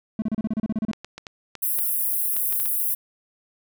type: tone bursts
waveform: triangle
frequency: 217.8 Hz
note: A3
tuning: 17 cents flat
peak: -19 dBFS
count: 12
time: 0.19-0.914 s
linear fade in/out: 2 ms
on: 31 ms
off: 32 ms
type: clicks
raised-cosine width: 0.2 ms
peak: -19 dBFS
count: 10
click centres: 0.933 / 1.046 / 1.18 / 1.268 / 1.553 / 1.788 / 2.366 / 2.526 / 2.6 / 2.658 s
type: high-pass noise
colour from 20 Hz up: white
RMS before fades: -24 dBFS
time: 1.62-2.95 s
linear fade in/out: 10 ms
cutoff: 10000 Hz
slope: 48 dB/octave
effects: none